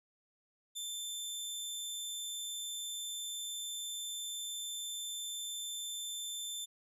20% pulse tone, 3547 Hz, A7, 13 cents sharp, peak -33 dBFS, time 0.75-6.66 s, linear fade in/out 20 ms, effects none

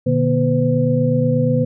sine tone cluster, 122.5 / 150.8 / 241.1 / 508 Hz, B2 / D3 / B3 / B4, -14 / +46 / -41 / +49 cents, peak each -19 dBFS, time 0.06-1.65 s, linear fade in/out 10 ms, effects none

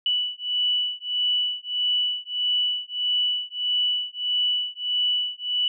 sine beating tone pair, 2960 / 2961.6 Hz, F#7 / F#7, 0 / +1 cents, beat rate 1.6 Hz, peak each -25 dBFS, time 0.06-5.68 s, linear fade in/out 2 ms, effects none

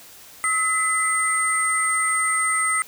sine tone cluster, 1286 / 2016 / 8660 Hz, E6 / B6 / C#9, -43 / +35 / -41 cents, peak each -23 dBFS, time 0.44-2.82 s, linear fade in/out 0 ms, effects white hiss -45 dBFS RMS until 2.87 s

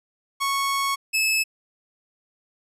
sawtooth tone pair in turn, 1105 / 2601 Hz, C#6 / E7, -6 / -24 cents, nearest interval octave + minor third, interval 1482 cents, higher second, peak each -18 / -16 dBFS, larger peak second, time 0.4-0.96 / 1.13-1.44 s, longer first, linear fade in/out 20 ms, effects resampled to 32000 Hz

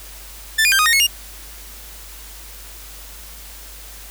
sawtooth tone with pitch steps, 1767 / 2437 / 1579 / 1243 / 1853 / 2185 / 2828 Hz, A6 / D#7 / G6 / D#6 / A#6 / C#7 / F7, +7 / -37 / +12 / -2 / -11 / -26 / +21 cents, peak -9 dBFS, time 0.58-1.07 s, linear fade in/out 10 ms, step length 70 ms, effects added 50 Hz sine -39 dBFS peak until 4.1 s + white hiss -39 dBFS RMS until 4.1 s

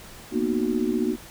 sine chord, B major seventh, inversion third, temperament just, 231.5 / 246.9 / 308.7 / 370.4 Hz, A#3 / B3 / D#4 / F#4, -12 / 0 / -14 / +2 cents, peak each -27 dBFS, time 0.31-1.17 s, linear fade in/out 50 ms, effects pink hiss -44 dBFS RMS until 1.3 s

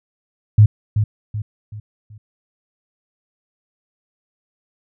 sine tone with echo, 106.1 Hz, G#2, 38 cents sharp, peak -5 dBFS, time 0.58-0.66 s, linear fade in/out 5 ms, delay 380 ms, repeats 4, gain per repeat -8 dB, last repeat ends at 2.18 s, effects none

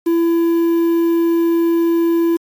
triangle tone with quantisation, 335.7 Hz, E4, 32 cents sharp, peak -10 dBFS, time 0.06-2.37 s, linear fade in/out 10 ms, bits 6, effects AAC 64 kbps

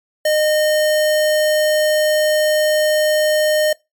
sine tone with sample-and-hold, 612 Hz, D#5, 29 cents flat, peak -12 dBFS, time 0.25-3.73 s, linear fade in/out 5 ms, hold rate 2450 Hz, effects noise-tail reverb RT60 0.2 s tail -22 dB re dry + MP3 96 kbps

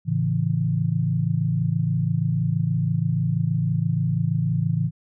sine chord, A major, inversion none, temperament equal, 110 / 138.59 / 164.81 Hz, A2 / C#3 / E3, 0 / 0 / 0 cents, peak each -25 / -24 / -23 dBFS, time 0.05-4.91 s, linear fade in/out 50 ms, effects none

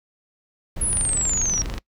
brown noise, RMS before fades -29 dBFS, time 0.76-1.79 s, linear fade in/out 5 ms
sine exponential sweep, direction down, 10630 to 5588 Hz, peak -20 dBFS, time 0.81-1.62 s, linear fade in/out 5 ms
click train, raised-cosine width 0.2 ms, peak -15 dBFS, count 22, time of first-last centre 0.93-1.78 s, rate 24.7 Hz
effects noise-tail reverb RT60 0.1 s tail -23 dB re dry

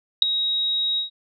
sine tone with ADSR envelope, 3800 Hz, A#7, 33 cents sharp, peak -4 dBFS, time 0.22-1.1 s, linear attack 4 ms, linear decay 3 ms, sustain -16 dB, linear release 120 ms, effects none

